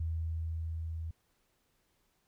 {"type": "tone with level ramp", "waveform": "sine", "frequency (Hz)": 81.3, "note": "E2", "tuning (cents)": -23, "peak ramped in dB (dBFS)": [-31, -36], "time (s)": [0, 1.11], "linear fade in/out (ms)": 5, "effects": ["pink hiss -75 dBFS RMS until 2.27 s"]}